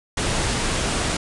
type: low-pass noise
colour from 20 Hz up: pink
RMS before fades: -23 dBFS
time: 0.17-1.17 s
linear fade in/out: 5 ms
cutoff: 10000 Hz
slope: 96 dB/octave
effects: none